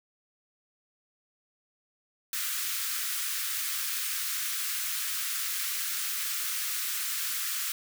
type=high-pass noise; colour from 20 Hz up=white; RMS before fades=-32 dBFS; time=2.33-7.72 s; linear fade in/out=2 ms; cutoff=1200 Hz; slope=48 dB/octave; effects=none